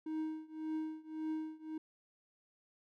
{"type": "tone with tremolo", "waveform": "triangle", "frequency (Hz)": 313.9, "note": "D#4", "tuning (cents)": 15, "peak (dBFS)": -32, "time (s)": [0.06, 1.78], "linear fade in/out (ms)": 5, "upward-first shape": "triangle", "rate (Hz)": 1.8, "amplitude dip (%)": 95, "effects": []}